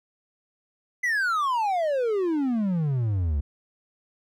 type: exponential sweep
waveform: triangle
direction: down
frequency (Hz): 2041 to 67.9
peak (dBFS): -20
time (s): 1.03-3.41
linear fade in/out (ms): 10
effects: none